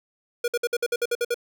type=tone bursts; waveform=square; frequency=478.8 Hz; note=A#4; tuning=46 cents sharp; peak=-22 dBFS; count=10; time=0.44-1.344 s; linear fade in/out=5 ms; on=40 ms; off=56 ms; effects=none

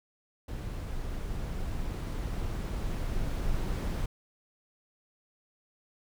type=noise with level ramp; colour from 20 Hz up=brown; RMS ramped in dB=-36 to -30 dBFS; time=0.48-4.06 s; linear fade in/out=5 ms; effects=none

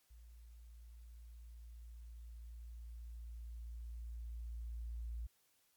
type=tone with level ramp; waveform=sine; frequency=57.6 Hz; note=A#1; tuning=20 cents flat; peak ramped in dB=-55 to -40 dBFS; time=0.1-5.27 s; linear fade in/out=10 ms; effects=white hiss -75 dBFS RMS until 5.76 s + MP3 96 kbps

